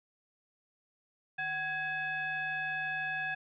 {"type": "tone with frequency modulation", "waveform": "sine", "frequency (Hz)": 1661.2, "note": "G#6", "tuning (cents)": 0, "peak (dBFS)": -32, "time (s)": [1.38, 3.35], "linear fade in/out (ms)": 10, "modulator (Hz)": 906, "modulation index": 0.9, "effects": []}